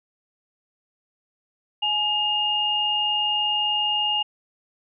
sine tone pair together, 841.8 / 2835 Hz, G#5 / F7, +23 / +25 cents, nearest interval octave + major sixth, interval 2102 cents, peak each -27 / -21 dBFS, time 1.82-4.23 s, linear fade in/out 10 ms, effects none

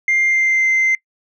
sine tone with pitch glide, 2100 to 2078 Hz, C7 to C7, +6 to -12 cents, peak -11 dBFS, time 0.08-0.95 s, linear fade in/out 2 ms, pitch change -18 cents, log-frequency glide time 0.28-0.68 s, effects noise-tail reverb RT60 0.1 s tail -24 dB re dry + tanh soft clip ceiling -10 dBFS

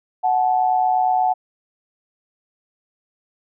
sine tone pair together, 740 / 868.4 Hz, F#5 / A5, 0 / -23 cents, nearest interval minor third, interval 277 cents, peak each -16 / -21 dBFS, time 0.23-1.34 s, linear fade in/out 20 ms, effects none

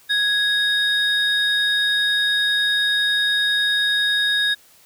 triangle tone pair together, 1661 / 3729 Hz, G#6 / A#7, 0 / 0 cents, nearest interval octave + major second, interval 1400 cents, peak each -18 dBFS, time 0.09-4.55 s, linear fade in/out 20 ms, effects white hiss -52 dBFS RMS until 4.85 s

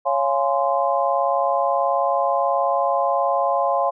sine chord, Db major seventh, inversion none, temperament just, 554.4 / 693 / 831.5 / 1039.4 Hz, Db5 / F5 / Ab5 / C6, 0 / -14 / +2 / -12 cents, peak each -22 / -22 / -24 / -23 dBFS, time 0.05-3.91 s, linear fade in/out 20 ms, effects none

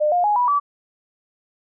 sine tone with pitch steps, 603 / 708.9 / 833.3 / 979.6 / 1151.5 Hz, D5 / F5 / G#5 / B5 / D6, +46 / +26 / +6 / -14 / -34 cents, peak -15 dBFS, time 0-0.6 s, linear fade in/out 20 ms, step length 120 ms, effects none

